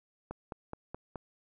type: click train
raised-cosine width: 1 ms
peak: -25 dBFS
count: 5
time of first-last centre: 0.31-1.157 s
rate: 4.72 Hz
effects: none

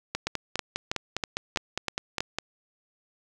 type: two click trains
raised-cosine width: 0.2 ms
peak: -11 / -10 dBFS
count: 12 / 7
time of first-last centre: 0.15-2.386 / 0.27-2.205 s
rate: 4.92 / 3.1 Hz
effects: none

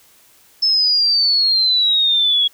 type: exponential sweep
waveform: sine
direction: down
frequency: 5274 to 3322 Hz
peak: -12 dBFS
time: 0.62-2.48 s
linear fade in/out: 10 ms
effects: white hiss -51 dBFS RMS until 2.53 s

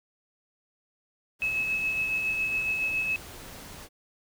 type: noise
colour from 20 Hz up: pink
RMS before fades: -44 dBFS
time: 1.39-3.89 s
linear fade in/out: 50 ms
type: tone with tremolo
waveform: sine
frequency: 2585 Hz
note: E7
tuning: 34 cents flat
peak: -24 dBFS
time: 1.42-3.16 s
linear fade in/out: 0 ms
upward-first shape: sine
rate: 7.2 Hz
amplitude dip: 35%
effects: none

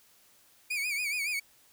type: tone with vibrato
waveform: 40% pulse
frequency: 2349 Hz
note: D7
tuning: in tune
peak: -29 dBFS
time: 0.7-1.4 s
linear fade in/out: 10 ms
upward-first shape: sine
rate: 7.1 Hz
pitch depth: 110 cents each way
effects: white hiss -62 dBFS RMS until 1.72 s

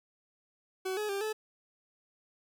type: tone with pitch steps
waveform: 40% pulse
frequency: 376.6 / 422.9 / 396.4 / 432.4 Hz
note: F#4 / G#4 / G4 / A4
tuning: +31 / +31 / +19 / -30 cents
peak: -31 dBFS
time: 0.85-1.33 s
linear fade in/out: 10 ms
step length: 120 ms
effects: none

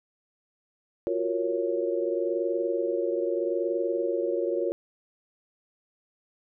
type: chord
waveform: sine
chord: Gb major seventh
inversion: third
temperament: equal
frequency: 349.2 / 370 / 466.2 / 554.4 Hz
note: F4 / Gb4 / Bb4 / Db5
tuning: 0 / 0 / 0 / 0 cents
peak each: -29 / -33 / -30 / -30 dBFS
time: 1.07-4.72 s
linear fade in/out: 0 ms
effects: none

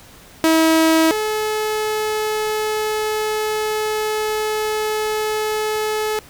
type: tone pair in turn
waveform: sawtooth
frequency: 322 / 429.8 Hz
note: E4 / A4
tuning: -41 / -41 cents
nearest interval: perfect fourth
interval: 500 cents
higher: second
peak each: -8 / -15 dBFS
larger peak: first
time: 0.44-1.11 / 1.11-6.19 s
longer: second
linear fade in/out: 0 ms
effects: pink hiss -44 dBFS RMS until 6.29 s

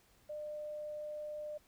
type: tone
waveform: sine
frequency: 601 Hz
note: D5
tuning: 40 cents sharp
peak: -40 dBFS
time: 0.29-1.58 s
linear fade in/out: 10 ms
effects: pink hiss -68 dBFS RMS until 1.67 s

